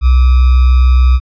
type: tone with sample-and-hold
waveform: sine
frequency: 63.4 Hz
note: B1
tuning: 46 cents sharp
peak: -4 dBFS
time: 0.01-1.2 s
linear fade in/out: 50 ms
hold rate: 1225 Hz
effects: resampled to 11025 Hz